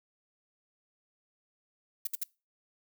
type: noise bursts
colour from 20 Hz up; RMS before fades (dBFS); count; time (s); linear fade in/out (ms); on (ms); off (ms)
violet; -32; 3; 2.05-2.236; 5; 22; 60
effects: noise-tail reverb RT60 0.3 s tail -24 dB re dry